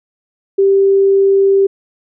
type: tone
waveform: sine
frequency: 392 Hz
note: G4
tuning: in tune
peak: -7 dBFS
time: 0.58-1.67 s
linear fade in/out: 10 ms
effects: none